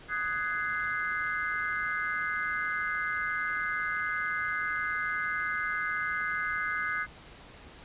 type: chord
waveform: sine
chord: Ab dominant seventh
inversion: second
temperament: just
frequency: 1245.9 / 1495.1 / 1661.2 / 2077 Hz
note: Eb6 / Gb6 / Ab6 / C7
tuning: +2 / +18 / 0 / -13 cents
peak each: -35 / -34 / -34 / -35 dBFS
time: 0.08-7.07 s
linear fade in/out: 50 ms
effects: pink hiss -50 dBFS RMS until 7.84 s + resampled to 8000 Hz

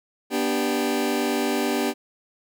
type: chord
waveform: sawtooth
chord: G major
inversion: first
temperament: just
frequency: 245 / 294 / 392 Hz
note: B3 / D4 / G4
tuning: -14 / +2 / 0 cents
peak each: -22 dBFS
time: 0.3-1.94 s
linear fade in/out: 50 ms
effects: none

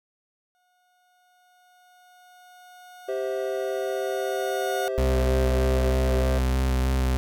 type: tone with exponential growth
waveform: 30% pulse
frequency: 725 Hz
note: F#5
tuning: 35 cents flat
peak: -24 dBFS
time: 0.55-4.88 s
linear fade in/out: 0 ms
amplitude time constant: 940 ms
type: chord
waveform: triangle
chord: C major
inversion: second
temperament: equal with one note detuned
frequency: 392 / 523.3 / 648.7 Hz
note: G4 / C5 / E5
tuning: 0 / 0 / -28 cents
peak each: -27 / -28 / -30 dBFS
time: 3.08-6.39 s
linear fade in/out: 10 ms
type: tone with vibrato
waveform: 40% pulse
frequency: 64.7 Hz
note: C2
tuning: 19 cents flat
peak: -20 dBFS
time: 4.98-7.17 s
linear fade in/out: 0 ms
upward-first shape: square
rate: 3.2 Hz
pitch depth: 16 cents each way
effects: none

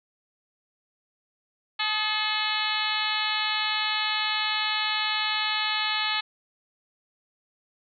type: harmonic tone with a mistuned harmonic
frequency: 430 Hz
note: A4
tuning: 40 cents flat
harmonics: 2 / 3 / 4 / 5 / 6 / 7 / 8 / 9 / 10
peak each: -33 / -33 / -33 / -33 / -33 / -33 / -33 / -33 / -33 dBFS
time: 1.79-6.21 s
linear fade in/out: 10 ms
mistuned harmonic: 3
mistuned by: -39 cents
effects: none

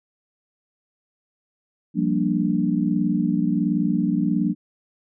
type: chord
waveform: sine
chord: G minor seventh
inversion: third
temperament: equal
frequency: 174.61 / 196 / 233.1 / 293.7 Hz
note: F3 / G3 / Bb3 / D4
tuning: 0 / 0 / 0 / 0 cents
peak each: -24 dBFS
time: 1.94-4.55 s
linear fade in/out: 50 ms
effects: none

